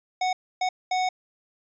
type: tone bursts at uneven times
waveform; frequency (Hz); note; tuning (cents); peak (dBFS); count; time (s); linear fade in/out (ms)
square; 740; F#5; 0; -23; 3; 0.21-0.33 / 0.61-0.69 / 0.91-1.09; 5
effects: resampled to 16000 Hz